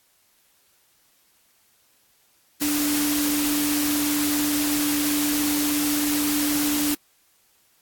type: tone in noise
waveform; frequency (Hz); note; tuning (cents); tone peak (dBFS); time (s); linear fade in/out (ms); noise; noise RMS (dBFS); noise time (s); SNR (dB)
sine; 293.7; D4; 0; -22; 2.61-6.95; 10; white; -26; 2.61-6.95; +1
effects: white hiss -62 dBFS RMS until 7.81 s + AAC 64 kbps